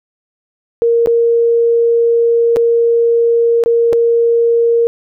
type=tone with dropouts; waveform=sine; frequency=466.2 Hz; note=A#4; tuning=in tune; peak=-8 dBFS; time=0.82-4.87 s; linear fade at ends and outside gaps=0 ms; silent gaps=1.06-1.072 / 2.561-2.568 / 3.638-3.66 / 3.927-3.931 s; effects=none